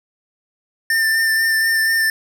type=tone with vibrato; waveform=square; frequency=1792 Hz; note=A6; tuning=31 cents sharp; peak=-15 dBFS; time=0.9-2.1 s; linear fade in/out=2 ms; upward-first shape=sine; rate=4.1 Hz; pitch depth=17 cents each way; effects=none